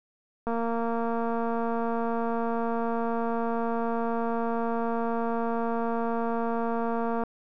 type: click train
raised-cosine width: 1 ms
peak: -17 dBFS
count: 1564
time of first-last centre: 0.47-7.236 s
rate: 231 Hz
effects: none